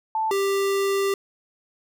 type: tone pair in turn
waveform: sine / square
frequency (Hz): 880 / 394.2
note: A5 / G4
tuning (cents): 0 / +10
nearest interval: octave + major second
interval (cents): 1390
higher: first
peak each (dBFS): -21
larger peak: neither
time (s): 0.15-0.31 / 0.31-1.14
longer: second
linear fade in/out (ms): 2
effects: none